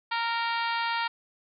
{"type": "harmonic tone", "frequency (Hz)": 463.6, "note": "A#4", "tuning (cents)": -10, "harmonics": [2, 3, 4, 5, 6, 7, 8, 9, 10], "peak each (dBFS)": [-29, -33, -35, -37, -39, -40, -41, -42, -43], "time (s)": [0.11, 1.08], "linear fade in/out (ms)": 10, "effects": []}